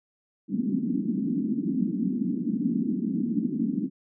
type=band-pass noise; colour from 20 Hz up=pink; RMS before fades=-27 dBFS; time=0.48-3.9 s; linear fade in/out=50 ms; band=190 to 290 Hz; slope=48 dB/octave; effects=none